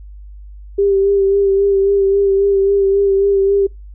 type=tone with vibrato; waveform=sine; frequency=395.1 Hz; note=G4; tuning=14 cents sharp; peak=-10 dBFS; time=0.78-3.67 s; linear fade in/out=10 ms; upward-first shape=sine; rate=3.7 Hz; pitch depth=27 cents each way; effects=noise-tail reverb RT60 0.2 s tail -26 dB re dry + added 50 Hz sine -32 dBFS peak until 3.94 s